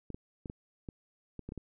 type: clicks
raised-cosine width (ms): 3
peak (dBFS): -28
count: 9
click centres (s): 0.103 / 0.145 / 0.458 / 0.499 / 0.888 / 1.393 / 1.49 / 1.521 / 1.577
effects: none